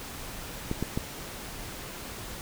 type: clicks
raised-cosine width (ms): 3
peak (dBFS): -15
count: 3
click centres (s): 0.714 / 0.826 / 0.975
effects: pink hiss -40 dBFS RMS until 2.41 s